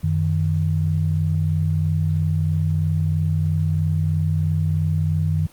sine tone pair together, 92.5 / 155.56 Hz, F#2 / D#3, 0 / 0 cents, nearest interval major sixth, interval 900 cents, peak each -20 dBFS, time 0.03-5.47 s, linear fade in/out 10 ms, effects pink hiss -49 dBFS RMS until 5.52 s + Opus 24 kbps

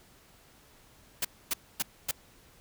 white noise bursts, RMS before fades -29 dBFS, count 4, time 1.22-2.112 s, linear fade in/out 5 ms, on 28 ms, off 260 ms, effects pink hiss -59 dBFS RMS until 2.6 s

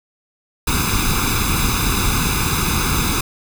pink noise with comb filter, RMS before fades -18 dBFS, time 0.67-3.21 s, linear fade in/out 5 ms, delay 0.8 ms, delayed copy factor +0.9, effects none

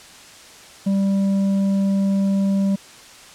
triangle tone with tanh clipping, 196 Hz, G3, in tune, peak -17 dBFS, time 0.86-2.76 s, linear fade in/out 10 ms, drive 10 dB, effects white hiss -43 dBFS RMS until 3.34 s + low-pass 8000 Hz 12 dB/octave

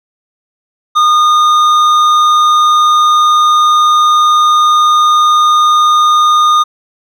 sine tone with hard clipping, 1223 Hz, D#6, 30 cents flat, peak -7 dBFS, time 0.95-6.64 s, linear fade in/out 20 ms, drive 8 dB, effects none

